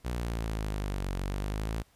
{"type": "exponential two-way sweep", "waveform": "sawtooth", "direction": "down then up", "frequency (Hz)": [61.4, 46.25, 56.5], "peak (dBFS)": -27, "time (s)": [0.04, 1.83], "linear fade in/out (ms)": 20, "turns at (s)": 1.16, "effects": ["pink hiss -65 dBFS RMS until 1.95 s", "resampled to 32000 Hz"]}